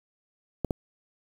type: clicks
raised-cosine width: 2 ms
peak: -13 dBFS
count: 2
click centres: 0.647 / 0.708 s
effects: 7-bit